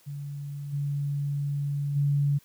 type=tone with level steps; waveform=sine; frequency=142.8 Hz; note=D3; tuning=48 cents flat; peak=-33 / -26 / -21 dBFS; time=0.06-2.39 s; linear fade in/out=20 ms; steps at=0.72 / 1.95 s; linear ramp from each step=20 ms; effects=white hiss -60 dBFS RMS until 2.44 s